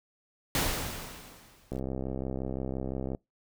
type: noise with exponential decay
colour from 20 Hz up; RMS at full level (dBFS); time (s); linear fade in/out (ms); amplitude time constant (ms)
pink; -26; 0.55-1.8; 1; 270
type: click train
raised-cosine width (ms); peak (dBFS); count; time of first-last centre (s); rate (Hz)
2; -21; 95; 1.72-3.149; 65.8
effects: noise-tail reverb RT60 0.2 s tail -25 dB re dry